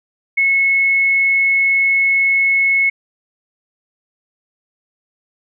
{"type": "tone", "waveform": "sine", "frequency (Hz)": 2189, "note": "C#7", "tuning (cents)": -22, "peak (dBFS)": -11, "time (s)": [0.37, 2.9], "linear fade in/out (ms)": 10, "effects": []}